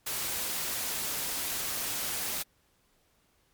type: noise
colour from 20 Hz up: white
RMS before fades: -33 dBFS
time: 0.06-2.43 s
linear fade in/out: 10 ms
effects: pink hiss -69 dBFS RMS until 3.53 s + MP3 96 kbps